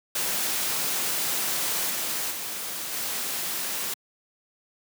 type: noise with level steps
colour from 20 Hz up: white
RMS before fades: -27 / -29 / -33 / -30 dBFS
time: 0.15-3.94 s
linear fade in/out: 5 ms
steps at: 1.89 / 2.3 / 2.92 s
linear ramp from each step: 20 ms
effects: high-pass 150 Hz 12 dB/octave